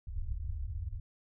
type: low-pass noise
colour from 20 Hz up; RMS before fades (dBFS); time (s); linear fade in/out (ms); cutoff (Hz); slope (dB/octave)
white; -37; 0.07-1; 5; 100; 96
effects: none